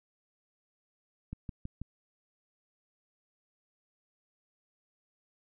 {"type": "click train", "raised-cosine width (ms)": 5, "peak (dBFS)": -26, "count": 4, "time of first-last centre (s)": [1.33, 1.816], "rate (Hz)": 6.17, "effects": []}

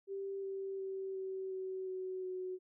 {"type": "tone with pitch steps", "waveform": "sine", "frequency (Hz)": [392, 388.2, 384.4, 380.6, 376.9, 373.2, 369.6], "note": ["G4", "G4", "G4", "F#4", "F#4", "F#4", "F#4"], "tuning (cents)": [0, -17, -34, 49, 32, 15, -2], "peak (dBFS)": -38, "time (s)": [0.07, 2.59], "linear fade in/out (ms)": 50, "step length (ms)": 360, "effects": []}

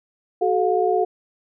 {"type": "tone cluster", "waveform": "sine", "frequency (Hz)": [373.8, 431.7, 714], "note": ["F#4", "A4", "F5"], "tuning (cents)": [18, -33, 38], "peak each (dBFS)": -21, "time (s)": [0.41, 1.05], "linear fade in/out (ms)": 10, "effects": []}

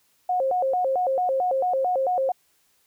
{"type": "tone with vibrato", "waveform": "sine", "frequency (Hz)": 622.3, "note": "D#5", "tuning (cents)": 0, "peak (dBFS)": -20, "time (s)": [0.29, 2.32], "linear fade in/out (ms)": 5, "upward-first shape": "square", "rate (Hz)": 4.5, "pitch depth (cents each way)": 270, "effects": ["white hiss -65 dBFS RMS until 2.86 s"]}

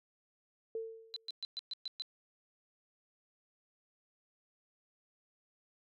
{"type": "tone with exponential decay", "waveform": "sine", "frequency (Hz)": 450, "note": "A4", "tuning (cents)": 39, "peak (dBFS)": -34, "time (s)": [0.75, 1.31], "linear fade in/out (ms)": 2, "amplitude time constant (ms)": 120}
{"type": "tone bursts", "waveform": "sine", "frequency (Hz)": 4027, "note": "B7", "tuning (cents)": 33, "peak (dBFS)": -37, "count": 7, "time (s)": [1.14, 2.021], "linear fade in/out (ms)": 0, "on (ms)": 23, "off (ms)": 120}
{"effects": []}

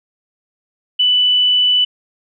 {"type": "tone", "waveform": "sine", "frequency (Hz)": 2982, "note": "F#7", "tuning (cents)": 13, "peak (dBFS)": -10, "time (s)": [0.99, 1.85], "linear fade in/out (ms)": 10, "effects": []}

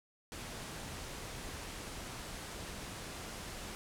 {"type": "low-pass noise", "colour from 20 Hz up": "pink", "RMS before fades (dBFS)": -45, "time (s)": [0.32, 3.75], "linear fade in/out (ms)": 0, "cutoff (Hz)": 11000, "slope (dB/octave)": 24, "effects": []}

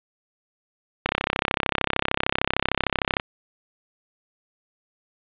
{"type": "click train", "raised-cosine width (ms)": 0.3, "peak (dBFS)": -3, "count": 72, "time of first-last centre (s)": [1.06, 3.199], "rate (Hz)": 33.2, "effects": ["resampled to 8000 Hz", "7-bit"]}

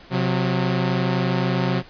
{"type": "tone pair together", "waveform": "sawtooth", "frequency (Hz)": [130.4, 181.78], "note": ["C3", "F#3"], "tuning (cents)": [-5, -30], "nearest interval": "tritone", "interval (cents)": 575, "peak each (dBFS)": -18, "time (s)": [0.1, 1.83], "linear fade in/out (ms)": 50, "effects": ["pink hiss -46 dBFS RMS until 1.89 s", "resampled to 11025 Hz"]}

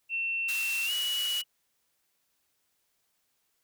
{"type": "tone with pitch glide", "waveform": "sine", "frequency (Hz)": [2700, 2927], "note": ["E7", "F#7"], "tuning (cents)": [41, -19], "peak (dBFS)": -28, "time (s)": [0.09, 1.44], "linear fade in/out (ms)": 50, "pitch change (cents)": 140, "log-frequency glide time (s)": [0.85, 0.92]}
{"type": "band-pass noise", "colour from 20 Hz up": "white", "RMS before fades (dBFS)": -38, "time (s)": [0.48, 1.42], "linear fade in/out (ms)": 10, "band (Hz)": [1600, 15000], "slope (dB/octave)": 12}
{"effects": ["white hiss -75 dBFS RMS until 3.63 s"]}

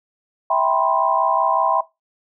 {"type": "chord", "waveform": "sine", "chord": "C major seventh", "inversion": "first", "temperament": "just", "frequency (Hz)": [654.1, 784.9, 981.1, 1046.5], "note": ["E5", "G5", "B5", "C6"], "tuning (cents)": [-14, 2, -12, 0], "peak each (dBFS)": -21, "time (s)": [0.5, 1.81], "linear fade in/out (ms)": 5, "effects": ["noise-tail reverb RT60 0.2 s tail -17 dB re dry"]}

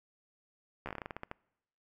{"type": "slowing click train", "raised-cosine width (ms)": 0.5, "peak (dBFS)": -24, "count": 13, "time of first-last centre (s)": [0.86, 1.314], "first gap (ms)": 13, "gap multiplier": 1.18, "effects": ["noise-tail reverb RT60 0.9 s tail -26 dB re dry"]}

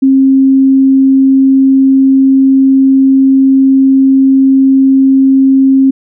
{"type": "tone", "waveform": "sine", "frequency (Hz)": 267.9, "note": "C4", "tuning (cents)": 41, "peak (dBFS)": -3, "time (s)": [0.02, 5.91], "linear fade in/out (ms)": 10, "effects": []}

